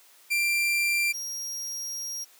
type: tone pair in turn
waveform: 40% pulse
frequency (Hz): 2367 / 5630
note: D7 / F8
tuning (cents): +13 / +13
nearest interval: octave + minor third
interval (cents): 1500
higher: second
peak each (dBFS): -22 / -31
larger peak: first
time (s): 0.3-1.13 / 1.13-2.25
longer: second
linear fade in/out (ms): 20
effects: white hiss -56 dBFS RMS until 2.39 s + high-pass 400 Hz 12 dB/octave